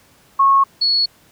sine tone pair in turn, 1095 / 4377 Hz, C#6 / C#8, -22 / -23 cents, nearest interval 2 octaves, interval 2399 cents, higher second, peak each -9 / -13 dBFS, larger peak first, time 0.39-0.64 / 0.81-1.06 s, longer neither, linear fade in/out 10 ms, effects pink hiss -52 dBFS RMS until 1.31 s + high-pass 60 Hz 12 dB/octave

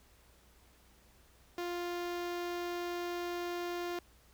sawtooth tone with notch filter, 350 Hz, F4, 4 cents sharp, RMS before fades -38 dBFS, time 1.58-3.99 s, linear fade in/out 2 ms, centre 9200 Hz, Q 0.99, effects added 60 Hz sine -65 dBFS peak until 4.33 s + pink hiss -65 dBFS RMS until 4.33 s

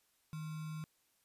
sine tone with sample-and-hold, 156.7 Hz, D#3, 13 cents sharp, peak -40 dBFS, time 0.33-0.84 s, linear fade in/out 0 ms, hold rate 1225 Hz, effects white hiss -75 dBFS RMS until 1.24 s + resampled to 32000 Hz

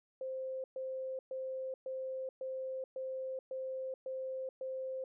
sine tone bursts, 523.3 Hz, C5, in tune, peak -37 dBFS, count 9, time 0.21-5.04 s, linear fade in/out 2 ms, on 430 ms, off 120 ms, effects none

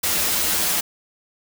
white noise with comb filter, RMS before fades -21 dBFS, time 0.03-0.81 s, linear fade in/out 10 ms, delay 7.5 ms, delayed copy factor -0.8, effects none

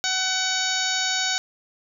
harmonic tone with a mistuned harmonic, 752 Hz, F#5, 28 cents sharp, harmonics 1 / 2 / 3 / 4 / 5 / 6 / 7 / 8 / 9, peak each -32 / -28 / -32 / -33 / -28 / -30 / -32 / -34 / -30 dBFS, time 0.04-1.38 s, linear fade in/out 0 ms, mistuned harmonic 7, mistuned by +53 cents, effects 9-bit

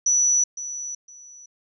sine tone with echo, 5920 Hz, F#8, in tune, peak -16 dBFS, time 0.06-0.44 s, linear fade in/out 5 ms, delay 510 ms, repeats 2, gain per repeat -13 dB, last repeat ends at 1.46 s, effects none

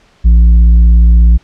sine tone with tanh clipping, 57.3 Hz, A#1, 29 cents flat, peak -3 dBFS, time 0.24-1.38 s, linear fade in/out 20 ms, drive 5 dB, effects pink hiss -48 dBFS RMS until 1.43 s + low-pass 5000 Hz 12 dB/octave

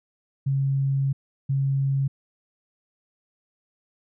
sine tone pair in turn, 136.8 / 136.8 Hz, C#3 / C#3, -23 / -23 cents, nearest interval unison, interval 0 cents, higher neither, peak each -20 / -20 dBFS, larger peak neither, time 0.46-1.13 / 1.49-2.08 s, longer first, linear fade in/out 10 ms, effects none

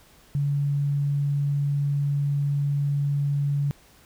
sine tone, 142.6 Hz, C#3, 49 cents sharp, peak -21 dBFS, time 0.35-3.71 s, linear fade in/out 0 ms, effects pink hiss -55 dBFS RMS until 4.05 s

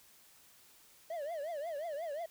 triangle tone with vibrato, 623 Hz, D#5, 2 cents sharp, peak -35 dBFS, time 1.1-2.26 s, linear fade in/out 5 ms, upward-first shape triangle, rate 5.6 Hz, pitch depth 220 cents each way, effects white hiss -62 dBFS RMS until 2.3 s

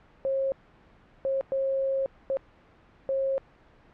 sine tone bursts at uneven times, 539 Hz, C#5, 49 cents flat, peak -24 dBFS, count 5, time 0.25-0.52 / 1.25-1.41 / 1.52-2.06 / 2.3-2.37 / 3.09-3.38 s, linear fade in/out 0 ms, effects pink hiss -57 dBFS RMS until 3.93 s + low-pass 2000 Hz 12 dB/octave

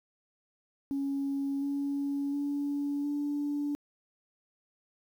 sine tone with pitch steps, 277.2 / 281.4 / 285.7 / 290 Hz, C#4 / C#4 / D4 / D4, 0 / +26 / -48 / -22 cents, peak -28 dBFS, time 0.91-3.75 s, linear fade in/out 0 ms, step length 710 ms, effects tanh soft clip ceiling -25 dBFS + 10-bit

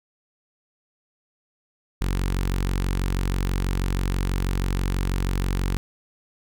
sawtooth tone with notch filter, 46.18 Hz, F#1, 3 cents flat, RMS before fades -24 dBFS, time 2.01-5.77 s, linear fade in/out 0 ms, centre 630 Hz, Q 1.5, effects none

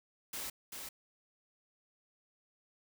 white noise with echo, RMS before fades -41 dBFS, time 0.33-0.5 s, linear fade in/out 5 ms, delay 390 ms, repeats 1, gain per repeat -4 dB, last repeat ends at 0.89 s, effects none

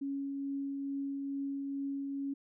sine tone with tremolo, 277.2 Hz, C#4, in tune, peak -33 dBFS, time 0.01-2.34 s, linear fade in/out 10 ms, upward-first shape triangle, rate 2.3 Hz, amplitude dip 25%, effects none

